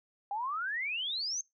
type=exponential sweep; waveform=sine; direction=up; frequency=784 to 6460 Hz; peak=-32 dBFS; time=0.31-1.41 s; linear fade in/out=2 ms; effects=noise-tail reverb RT60 0.2 s tail -24 dB re dry